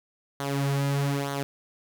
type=tone with flanger; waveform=sawtooth; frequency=140 Hz; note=C#3; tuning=18 cents sharp; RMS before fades=-27 dBFS; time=0.4-1.43 s; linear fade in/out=0 ms; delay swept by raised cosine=0.39 to 4.49 ms; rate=1.1 Hz; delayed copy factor=-0.65; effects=none